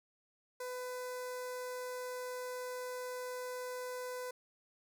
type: tone with notch filter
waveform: sawtooth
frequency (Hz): 501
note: B4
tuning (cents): +25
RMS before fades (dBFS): -42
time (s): 0.6-4.31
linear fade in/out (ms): 5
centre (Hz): 3000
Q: 1.3
effects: none